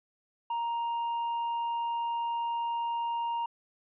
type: tone with tanh clipping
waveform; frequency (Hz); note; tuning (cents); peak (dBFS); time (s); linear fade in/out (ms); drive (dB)
sine; 935; A#5; +5; -30; 0.5-3.46; 5; 4
effects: resampled to 8000 Hz